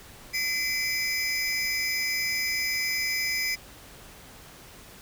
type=tone cluster; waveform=square; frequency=2032 / 2329 / 5040 Hz; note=B6 / D7 / D#8; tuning=+49 / -15 / +21 cents; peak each=-31 dBFS; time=0.33-3.56 s; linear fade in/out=20 ms; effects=pink hiss -48 dBFS RMS until 5.01 s